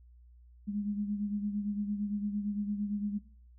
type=beating tone pair; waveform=sine; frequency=204.6 / 213.4 Hz; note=G#3 / G#3; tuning=-26 / +47 cents; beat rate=8.8 Hz; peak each=-32 / -39 dBFS; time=0.67-3.19 s; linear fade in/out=20 ms; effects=noise-tail reverb RT60 0.5 s tail -21 dB re dry + added 60 Hz sine -54 dBFS peak until 3.58 s